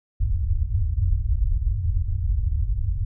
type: low-pass noise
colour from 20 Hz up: white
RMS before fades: -22 dBFS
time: 0.2-3.05 s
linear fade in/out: 10 ms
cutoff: 100 Hz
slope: 48 dB/octave
effects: none